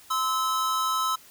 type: tone pair together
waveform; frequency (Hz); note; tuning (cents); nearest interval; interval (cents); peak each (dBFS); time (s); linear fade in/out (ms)
square; 1031.8 / 1300; C6 / E6; -24 / -24; major third; 400; -29 / -26; 0.1-1.16; 10
effects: white hiss -52 dBFS RMS until 1.3 s